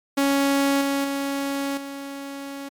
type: tone with level steps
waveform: sawtooth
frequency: 277.8 Hz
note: C#4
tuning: 4 cents sharp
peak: -14 / -17 / -20 / -28 dBFS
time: 0.17-2.69 s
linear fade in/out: 10 ms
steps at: 0.81 / 1.04 / 1.77 s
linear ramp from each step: 5 ms
effects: MP3 96 kbps